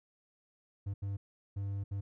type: tone bursts at uneven times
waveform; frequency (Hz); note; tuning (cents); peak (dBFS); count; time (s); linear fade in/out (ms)
triangle; 99.3; G2; +23; -32; 4; 0.86-0.94 / 1.02-1.17 / 1.56-1.84 / 1.91-2.01; 10
effects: none